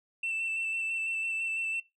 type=tone with vibrato; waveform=sine; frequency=2670 Hz; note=E7; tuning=22 cents sharp; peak=-28 dBFS; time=0.23-1.8 s; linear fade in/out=5 ms; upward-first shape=square; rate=6 Hz; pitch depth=15 cents each way; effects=noise-tail reverb RT60 0.2 s tail -18 dB re dry + tanh soft clip ceiling -28 dBFS